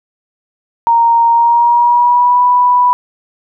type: tone with pitch glide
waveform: sine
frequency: 930 to 985.3 Hz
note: A#5 to B5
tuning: -4 to -4 cents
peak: -6 dBFS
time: 0.87-2.93 s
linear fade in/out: 0 ms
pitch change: +100 cents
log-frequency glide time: 1.3-2.42 s
effects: none